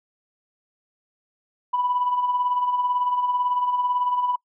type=tone with tremolo; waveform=sine; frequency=987.8 Hz; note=B5; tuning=in tune; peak=-17 dBFS; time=1.73-4.36 s; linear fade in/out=10 ms; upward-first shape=sine; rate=18 Hz; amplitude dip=55%; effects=noise-tail reverb RT60 0.1 s tail -26 dB re dry + tanh soft clip ceiling -14 dBFS